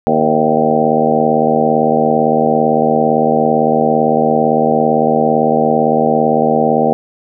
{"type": "harmonic tone with a mistuned harmonic", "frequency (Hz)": 77.78, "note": "D#2", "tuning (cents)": 0, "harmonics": [2, 3, 4, 5, 6, 7, 8, 9, 10], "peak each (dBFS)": [-23, -16, -23, -21, -16, -18, -19, -21, -16], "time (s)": [0.07, 6.93], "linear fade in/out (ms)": 0, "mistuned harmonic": 8, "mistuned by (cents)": 39, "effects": []}